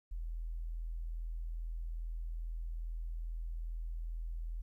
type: tone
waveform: sine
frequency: 41.2 Hz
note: E1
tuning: in tune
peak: -37 dBFS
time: 0.11-4.62 s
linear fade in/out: 10 ms
effects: 13-bit